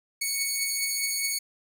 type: beating tone pair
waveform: 10% pulse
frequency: 2217 / 2221.8 Hz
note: C#7 / C#7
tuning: 0 / +3 cents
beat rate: 4.8 Hz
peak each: -24 / -18 dBFS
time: 0.21-1.39 s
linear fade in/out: 10 ms
effects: none